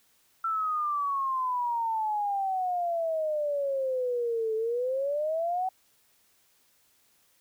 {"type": "exponential two-way sweep", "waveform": "sine", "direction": "down then up", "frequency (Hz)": [1344, 435.7, 761], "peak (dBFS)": -26, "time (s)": [0.44, 5.69], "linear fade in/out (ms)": 5, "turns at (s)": 4.55, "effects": ["white hiss -66 dBFS RMS until 7.4 s"]}